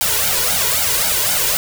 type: noise with flanger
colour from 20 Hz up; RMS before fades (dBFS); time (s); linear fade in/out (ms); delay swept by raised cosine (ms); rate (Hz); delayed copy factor
white; -17; 0.01-1.57; 0; 1.3 to 2.11; 3.8; +0.95
effects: none